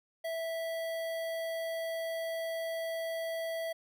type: tone with notch filter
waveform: square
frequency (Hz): 657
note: E5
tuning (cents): -6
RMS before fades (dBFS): -36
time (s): 0.24-3.73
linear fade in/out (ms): 10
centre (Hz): 6900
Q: 1.2
effects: none